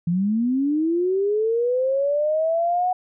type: linear sweep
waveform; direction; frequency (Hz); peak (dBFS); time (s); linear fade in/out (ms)
sine; up; 164.9 to 740; -18; 0.07-2.93; 5
effects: none